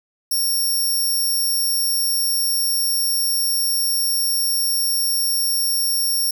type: tone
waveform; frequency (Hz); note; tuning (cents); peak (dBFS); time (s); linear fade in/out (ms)
5% pulse; 5510; F8; -24; -12; 0.31-6.31; 5
effects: none